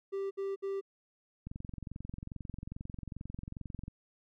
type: tone bursts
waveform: triangle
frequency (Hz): 392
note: G4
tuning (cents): 0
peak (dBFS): -31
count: 3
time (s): 0.12-0.812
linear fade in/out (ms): 20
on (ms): 190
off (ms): 61
type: click train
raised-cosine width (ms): 5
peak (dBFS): -29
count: 55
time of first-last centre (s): 1.47-3.881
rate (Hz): 22.4
effects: none